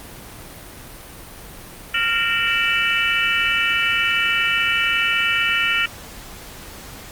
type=tone cluster; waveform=sine; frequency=1388 / 1840 / 2318 / 2649 / 2962 Hz; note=F6 / A#6 / D7 / E7 / F#7; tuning=-11 / -23 / -23 / +8 / +1 cents; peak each=-23 dBFS; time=1.94-5.86 s; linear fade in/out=5 ms; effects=pink hiss -38 dBFS RMS until 7.11 s + Opus 32 kbps